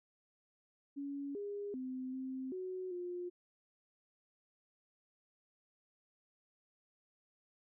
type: tone with pitch steps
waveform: sine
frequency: 281.2 / 407 / 257.6 / 261.5 / 370.5 / 355.1 Hz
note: C#4 / G#4 / C4 / C4 / F#4 / F4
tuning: +25 / -35 / -27 / -1 / +2 / +29 cents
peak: -39 dBFS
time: 0.96-3.3 s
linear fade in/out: 20 ms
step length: 390 ms
effects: none